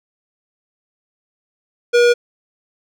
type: tone with hard clipping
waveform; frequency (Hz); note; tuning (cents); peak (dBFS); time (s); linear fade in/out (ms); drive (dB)
sine; 480; B4; -49; -11; 1.93-2.14; 20; 18
effects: none